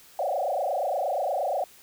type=tone with frequency modulation; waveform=sine; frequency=656 Hz; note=E5; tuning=9 cents flat; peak=-24 dBFS; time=0.19-1.64 s; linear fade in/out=2 ms; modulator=28.5 Hz; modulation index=4.1; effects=white hiss -53 dBFS RMS until 1.82 s